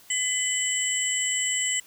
sine tone cluster, 2007 / 2995 / 7400 / 7920 Hz, B6 / F#7 / A#8 / B8, +27 / +20 / -14 / +4 cents, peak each -29 dBFS, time 0.1-1.8 s, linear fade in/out 5 ms, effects white hiss -53 dBFS RMS until 1.86 s

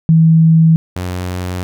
sine / sawtooth tone pair in turn, 162 / 90.58 Hz, E3 / F#2, -30 / -36 cents, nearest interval minor seventh, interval 1006 cents, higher first, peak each -5 / -15 dBFS, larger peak first, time 0.09-0.76 / 0.96-1.63 s, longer neither, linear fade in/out 0 ms, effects none

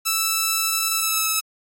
5% pulse tone with pitch glide, 1318.5 to 1298.8 Hz, E6 to E6, 0 to -26 cents, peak -8 dBFS, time 0.05-1.41 s, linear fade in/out 20 ms, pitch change -26 cents, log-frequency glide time 0.95-1.26 s, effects AAC 48 kbps

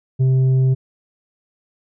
triangle tone with tanh clipping, 130.81 Hz, C3, in tune, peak -13 dBFS, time 0.19-0.75 s, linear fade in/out 20 ms, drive 9 dB, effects none

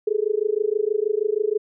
sine tone with amplitude modulation, 424 Hz, G#4, 36 cents sharp, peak -15 dBFS, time 0.07-1.58 s, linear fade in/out 5 ms, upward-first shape sine, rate 26.3 Hz, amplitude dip 100%, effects none

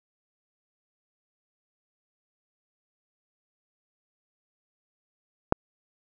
click, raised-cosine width 1 ms, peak -4 dBFS, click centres 5.524 s, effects none

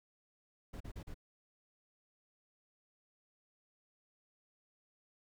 brown noise bursts, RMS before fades -45 dBFS, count 4, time 0.73-1.144 s, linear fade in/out 10 ms, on 75 ms, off 38 ms, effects none

